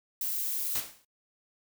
violet noise, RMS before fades -32 dBFS, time 0.21-0.8 s, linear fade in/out 2 ms
white noise with exponential decay, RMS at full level -30 dBFS, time 0.75-1.05 s, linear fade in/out 5 ms, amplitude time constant 65 ms
effects noise-tail reverb RT60 0.1 s tail -25 dB re dry

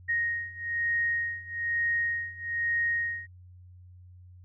sine beating tone pair, 1868 / 1869.1 Hz, A#6 / A#6, +3 / +4 cents, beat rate 1.1 Hz, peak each -31 / -29 dBFS, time 0.08-3.27 s, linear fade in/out 20 ms, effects added 90 Hz sine -48 dBFS peak until 4.44 s

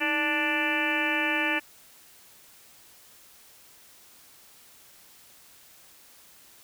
harmonic tone with a mistuned harmonic, 294.2 Hz, D4, 3 cents sharp, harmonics 1 / 2 / 3 / 4 / 5 / 6 / 7 / 8 / 9 / 10, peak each -32 / -36 / -34 / -39 / -36 / -29 / -39 / -30 / -32 / -37 dBFS, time 0-1.6 s, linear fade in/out 20 ms, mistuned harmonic 1, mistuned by +120 cents, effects white hiss -54 dBFS RMS until 6.63 s

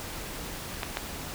clicks, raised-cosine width 0.3 ms, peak -13 / -12 dBFS, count 2, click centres 0.832 / 0.971 s, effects pink hiss -38 dBFS RMS until 1.34 s

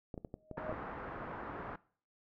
clicks, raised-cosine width 2 ms, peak -29 dBFS, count 8, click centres 0.142 / 0.178 / 0.248 / 0.341 / 0.513 / 0.58 / 0.694 / 0.726 s
sine tone with exponential growth, 623 Hz, D#5, 2 cents sharp, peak -36 dBFS, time 0.35-0.72 s, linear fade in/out 2 ms, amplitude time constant 79 ms
white low-pass noise, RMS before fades -44 dBFS, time 0.57-1.76 s, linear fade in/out 5 ms, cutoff 1400 Hz, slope 24 dB/octave
effects noise-tail reverb RT60 0.5 s tail -21 dB re dry

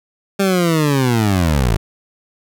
20% pulse linear sweep, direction down, 199.6 to 49 Hz, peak -8 dBFS, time 0.39-1.77 s, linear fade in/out 10 ms, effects none

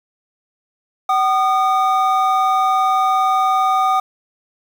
triangle tone pair together, 760 / 1222.6 Hz, F#5 / D#6, +46 / -31 cents, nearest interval minor sixth, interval 823 cents, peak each -14 dBFS, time 1.09-4 s, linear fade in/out 5 ms, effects 7-bit

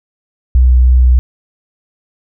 sine tone with vibrato, 62.6 Hz, B1, 24 cents sharp, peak -4 dBFS, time 0.55-1.19 s, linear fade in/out 0 ms, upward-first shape sine, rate 3.2 Hz, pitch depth 10 cents each way, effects none

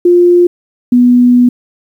sine tone pair in turn, 351.8 / 245.5 Hz, F4 / B3, +13 / -10 cents, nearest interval tritone, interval 623 cents, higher first, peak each -3 dBFS, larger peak neither, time 0.05-0.47 / 0.92-1.49 s, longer second, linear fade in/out 5 ms, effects 7-bit

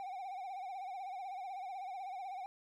triangle tone with vibrato, 760 Hz, F#5, 46 cents sharp, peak -39 dBFS, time 0-2.46 s, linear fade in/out 0 ms, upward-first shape sine, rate 16 Hz, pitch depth 91 cents each way, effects none

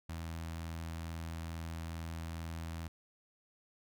sawtooth tone with notch filter, 82.3 Hz, E2, 2 cents flat, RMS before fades -42 dBFS, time 0.09-2.88 s, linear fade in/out 5 ms, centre 430 Hz, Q 1.5, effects none

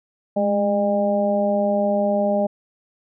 harmonic tone with a mistuned harmonic, 202.2 Hz, G#3, 46 cents flat, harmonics 1 / 2 / 3 / 4, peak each -22 / -29 / -19 / -27 dBFS, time 0.36-2.47 s, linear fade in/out 10 ms, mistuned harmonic 1, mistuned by +47 cents, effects none

